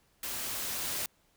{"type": "noise with level ramp", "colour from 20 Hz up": "white", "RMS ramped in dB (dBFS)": [-37, -34], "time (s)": [0.23, 1.06], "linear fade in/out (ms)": 2, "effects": ["pink hiss -69 dBFS RMS until 1.36 s"]}